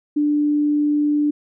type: tone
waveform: sine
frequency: 295.3 Hz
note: D4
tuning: 10 cents sharp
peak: -15 dBFS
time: 0.16-1.31 s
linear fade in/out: 10 ms
effects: none